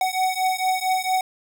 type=beating tone pair; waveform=square; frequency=746 / 750.4 Hz; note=F#5 / F#5; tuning=+14 / +24 cents; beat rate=4.4 Hz; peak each=-24 dBFS; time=0.01-1.21 s; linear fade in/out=2 ms; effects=none